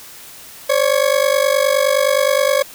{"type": "ring-modulated tone", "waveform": "40% pulse", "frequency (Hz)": 554.4, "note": "C#5", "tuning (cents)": 0, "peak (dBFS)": -9, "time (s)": [0.69, 2.63], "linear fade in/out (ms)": 10, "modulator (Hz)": 24.8, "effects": ["white hiss -38 dBFS RMS until 2.74 s"]}